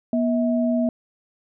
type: tone pair together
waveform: sine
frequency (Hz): 241.1 / 645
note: B3 / E5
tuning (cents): -41 / -38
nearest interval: octave + perfect fourth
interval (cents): 1703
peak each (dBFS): -19 / -24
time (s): 0.13-0.89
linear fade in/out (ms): 2
effects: none